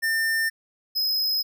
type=tone pair in turn; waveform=square; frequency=1800 / 5091 Hz; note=A6 / D#8; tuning=+39 / +39 cents; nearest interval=octave + tritone; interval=1800 cents; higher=second; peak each=-22 dBFS; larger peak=neither; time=0.02-0.5 / 0.95-1.43 s; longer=neither; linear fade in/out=20 ms; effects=none